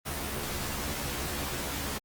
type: noise with comb filter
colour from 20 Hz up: pink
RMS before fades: -34 dBFS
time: 0.05-1.99 s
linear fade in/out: 20 ms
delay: 14 ms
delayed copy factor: +0.85
effects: Opus 32 kbps